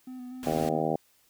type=tone with vibrato; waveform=triangle; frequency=252.2 Hz; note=B3; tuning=36 cents sharp; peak=-36 dBFS; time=0.07-0.81 s; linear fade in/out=5 ms; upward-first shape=square; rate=4.1 Hz; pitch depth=22 cents each way
type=noise; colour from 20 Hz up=pink; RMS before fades=-41 dBFS; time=0.43-0.69 s; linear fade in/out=0 ms
type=harmonic tone; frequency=78.9 Hz; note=D#2; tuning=25 cents sharp; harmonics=2 / 3 / 4 / 5 / 6 / 7 / 8 / 9 / 10; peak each=-34 / -34 / -34 / -34 / -34 / -34 / -34 / -34 / -34 dBFS; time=0.46-0.96 s; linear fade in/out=5 ms
effects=white hiss -65 dBFS RMS until 1.29 s